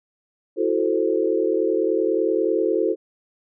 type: chord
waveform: sine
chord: F# half-diminished seventh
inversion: third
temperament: equal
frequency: 329.6 / 370 / 440 / 523.3 Hz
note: E4 / F#4 / A4 / C5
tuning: 0 / 0 / 0 / 0 cents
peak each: -24 / -23 / -22 / -26 dBFS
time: 0.56-2.96 s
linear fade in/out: 50 ms
effects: none